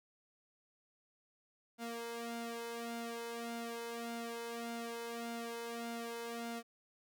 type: tone with flanger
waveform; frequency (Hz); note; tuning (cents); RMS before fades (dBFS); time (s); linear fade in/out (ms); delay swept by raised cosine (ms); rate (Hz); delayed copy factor
sawtooth; 233.1; A#3; 0; -43; 1.78-6.63; 50; 1.4 to 1.98; 1.7; +1
effects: none